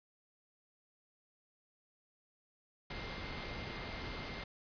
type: tone in noise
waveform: sine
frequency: 2100 Hz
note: C7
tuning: 6 cents sharp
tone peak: -51 dBFS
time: 2.9-4.44 s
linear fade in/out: 5 ms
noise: pink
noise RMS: -43 dBFS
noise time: 2.9-4.44 s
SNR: -11 dB
effects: resampled to 11025 Hz